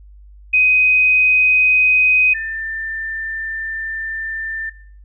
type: tone pair in turn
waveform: sine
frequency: 2509 / 1785.9 Hz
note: D#7 / A6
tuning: +14 / +25 cents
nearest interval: tritone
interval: 589 cents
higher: first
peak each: -10 / -21 dBFS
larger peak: first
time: 0.53-2.34 / 2.34-4.7 s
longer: second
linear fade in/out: 10 ms
effects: noise-tail reverb RT60 0.5 s tail -19 dB re dry + added 50 Hz sine -39 dBFS peak until 5.04 s